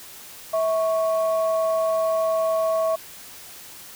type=tone pair together; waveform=sine; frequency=649.9 / 1108.7 Hz; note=E5 / C#6; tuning=-25 / 0 cents; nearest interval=major sixth; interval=925 cents; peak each=-19 / -27 dBFS; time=0.53-2.96 s; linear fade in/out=10 ms; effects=tanh soft clip ceiling -12 dBFS + white hiss -42 dBFS RMS until 3.95 s